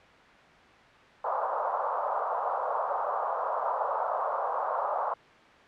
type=band-pass noise; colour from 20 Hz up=white; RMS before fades=-30 dBFS; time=1.24-5.14 s; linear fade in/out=5 ms; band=530 to 1200 Hz; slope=48 dB/octave; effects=white hiss -53 dBFS RMS until 5.67 s + low-pass 2000 Hz 12 dB/octave